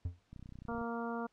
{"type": "tone with exponential decay", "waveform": "triangle", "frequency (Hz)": 87.31, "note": "F2", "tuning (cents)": 0, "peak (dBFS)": -29, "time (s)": [0.05, 0.2], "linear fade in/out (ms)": 5, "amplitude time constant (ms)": 31}
{"type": "click train", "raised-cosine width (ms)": 5, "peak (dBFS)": -37, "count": 16, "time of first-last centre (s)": [0.33, 0.814], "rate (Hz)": 31}
{"type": "harmonic tone", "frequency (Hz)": 233.1, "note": "A#3", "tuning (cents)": 0, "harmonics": [1, 2, 3, 4, 5, 6], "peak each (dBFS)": [-39, -42, -44, -45, -46, -47], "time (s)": [0.68, 1.27], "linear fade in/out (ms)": 10}
{"effects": ["pink hiss -74 dBFS RMS until 1.32 s", "low-pass 6000 Hz 12 dB/octave"]}